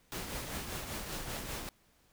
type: noise with tremolo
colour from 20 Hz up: pink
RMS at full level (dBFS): -38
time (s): 0.12-1.69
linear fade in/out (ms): 0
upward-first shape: triangle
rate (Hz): 5.1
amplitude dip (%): 50
effects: pink hiss -68 dBFS RMS until 2.12 s